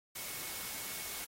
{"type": "tone in noise", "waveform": "sine", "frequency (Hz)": 2200, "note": "C#7", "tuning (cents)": -14, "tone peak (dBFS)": -53, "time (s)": [0.15, 1.25], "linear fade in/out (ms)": 10, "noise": "white", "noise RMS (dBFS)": -42, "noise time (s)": [0.15, 1.25], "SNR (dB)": -14, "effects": ["AAC 48 kbps"]}